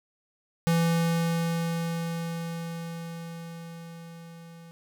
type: tone with level ramp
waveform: square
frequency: 167.1 Hz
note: E3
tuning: 24 cents sharp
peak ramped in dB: -21 to -46 dBFS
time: 0.67-4.71 s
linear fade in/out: 0 ms
effects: none